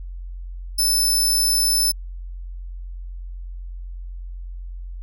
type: tone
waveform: 20% pulse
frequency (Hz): 5274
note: E8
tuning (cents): 0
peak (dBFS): -11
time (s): 0.78-1.92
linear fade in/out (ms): 10
effects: added 44 Hz sine -30 dBFS peak until 5.02 s